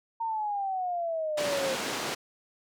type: exponential sweep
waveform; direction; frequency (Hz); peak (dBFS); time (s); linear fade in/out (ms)
sine; down; 923 to 523.3; -28; 0.2-1.75; 10
type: band-pass noise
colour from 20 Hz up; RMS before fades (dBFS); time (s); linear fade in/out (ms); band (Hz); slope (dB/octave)
pink; -33; 1.37-2.15; 10; 280 to 7300; 12
effects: none